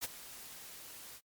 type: noise with ADSR envelope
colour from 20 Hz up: white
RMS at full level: -35 dBFS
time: 0.01-1.21 s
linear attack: 32 ms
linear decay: 24 ms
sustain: -15 dB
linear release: 57 ms
effects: noise-tail reverb RT60 0.1 s tail -26 dB re dry + MP3 96 kbps